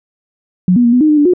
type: tone with pitch steps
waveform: sine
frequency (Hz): 181.5 / 242.8 / 236.2 / 248.6 / 307.8 / 301.6 / 292.1 / 359.9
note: F#3 / B3 / A#3 / B3 / D#4 / D4 / D4 / F#4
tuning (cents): -33 / -29 / +23 / +12 / -19 / +46 / -9 / -48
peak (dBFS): -6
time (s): 0.68-1.336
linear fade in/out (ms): 2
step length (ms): 82
effects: none